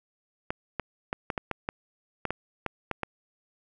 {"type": "clicks", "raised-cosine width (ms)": 0.5, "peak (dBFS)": -14, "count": 12, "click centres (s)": [0.505, 0.797, 1.129, 1.302, 1.378, 1.513, 1.689, 2.253, 2.306, 2.663, 2.913, 3.033], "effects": []}